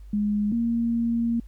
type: tone pair in turn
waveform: sine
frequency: 207.7 / 232.7 Hz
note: G#3 / A#3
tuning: 0 / -3 cents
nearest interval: major second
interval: 197 cents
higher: second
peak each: -21 dBFS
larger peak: neither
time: 0.13-0.52 / 0.52-1.4 s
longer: second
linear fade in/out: 5 ms
effects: added 50 Hz sine -40 dBFS peak until 1.47 s + pink hiss -66 dBFS RMS until 1.47 s